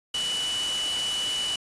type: tone in noise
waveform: sine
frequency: 2960 Hz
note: F#7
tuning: in tune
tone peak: -26 dBFS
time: 0.14-1.56 s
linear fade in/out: 5 ms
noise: white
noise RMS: -32 dBFS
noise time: 0.14-1.56 s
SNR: +3 dB
effects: resampled to 22050 Hz